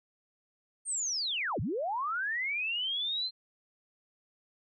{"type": "linear two-way sweep", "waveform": "sine", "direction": "down then up", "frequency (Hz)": [8870, 77.78, 4173], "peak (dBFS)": -30, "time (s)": [0.85, 3.31], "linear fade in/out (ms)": 50, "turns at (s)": 1.6, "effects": []}